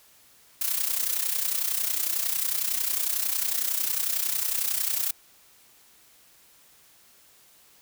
blue noise with amplitude modulation, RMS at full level -24 dBFS, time 0.61-5.11 s, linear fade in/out 5 ms, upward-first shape sine, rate 31 Hz, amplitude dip 70%, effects white hiss -57 dBFS RMS until 7.81 s

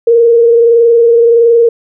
sine tone with frequency modulation, 466.2 Hz, A#4, in tune, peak -3 dBFS, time 0.07-1.69 s, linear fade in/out 5 ms, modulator 21.5 Hz, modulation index 0.41, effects none

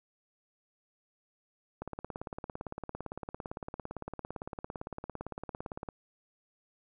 click train, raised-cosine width 1 ms, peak -24 dBFS, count 73, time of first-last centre 1.82-5.888 s, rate 17.7 Hz, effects none

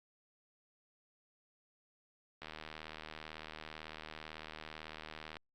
click train, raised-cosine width 0.3 ms, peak -29 dBFS, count 231, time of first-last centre 2.42-5.369 s, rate 78 Hz, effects Opus 48 kbps

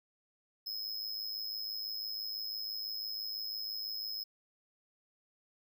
square tone with amplitude modulation, 5130 Hz, E8, 48 cents flat, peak -34 dBFS, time 0.66-4.24 s, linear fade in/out 10 ms, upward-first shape sine, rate 106 Hz, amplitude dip 80%, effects none

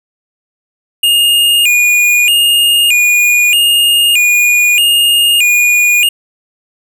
square tone with vibrato, 2633 Hz, E7, 3 cents flat, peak -7 dBFS, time 1.03-6.09 s, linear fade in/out 5 ms, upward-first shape square, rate 0.8 Hz, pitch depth 130 cents each way, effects none

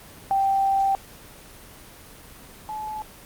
sine tone pair in turn, 782 / 859.6 Hz, G5 / A5, -4 / -41 cents, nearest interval major second, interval 163 cents, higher second, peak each -18 / -29 dBFS, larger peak first, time 0.31-0.95 / 2.69-3.02 s, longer first, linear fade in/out 0 ms, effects pink hiss -45 dBFS RMS until 3.25 s + Opus 24 kbps

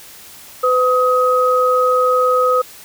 sine tone pair together, 504.6 / 1262 Hz, B4 / D#6, +37 / +24 cents, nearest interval octave + major third, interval 1587 cents, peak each -14 dBFS, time 0.63-2.62 s, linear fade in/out 10 ms, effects white hiss -39 dBFS RMS until 2.84 s

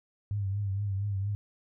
sine tone with vibrato, 99.7 Hz, G2, 30 cents sharp, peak -28 dBFS, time 0.31-1.35 s, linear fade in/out 0 ms, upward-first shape triangle, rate 4.3 Hz, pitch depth 75 cents each way, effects none

